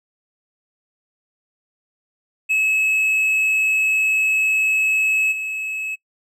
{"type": "tone with level steps", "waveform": "triangle", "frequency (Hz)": 2582, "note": "E7", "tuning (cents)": -37, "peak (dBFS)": [-14, -22], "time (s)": [2.49, 5.96], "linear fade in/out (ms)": 20, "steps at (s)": 5.31, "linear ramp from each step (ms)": 20, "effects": ["noise-tail reverb RT60 0.1 s tail -25 dB re dry"]}